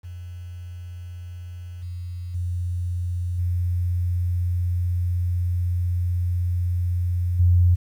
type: tone with level steps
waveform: sine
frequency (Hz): 88.4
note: F2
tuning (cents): +22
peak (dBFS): -33 / -29 / -23 / -20 / -13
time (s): 0.03-7.76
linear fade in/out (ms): 20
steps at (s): 1.82 / 2.34 / 3.38 / 7.39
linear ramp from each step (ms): 10
effects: 9-bit